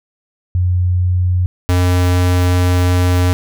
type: tone pair in turn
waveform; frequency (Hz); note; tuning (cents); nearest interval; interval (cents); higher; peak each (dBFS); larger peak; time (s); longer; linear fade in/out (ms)
sine / square; 90.1 / 89.73; F#2 / F2; -45 / +47; unison; 8; first; -11; neither; 0.55-1.46 / 1.69-3.33; second; 0
effects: none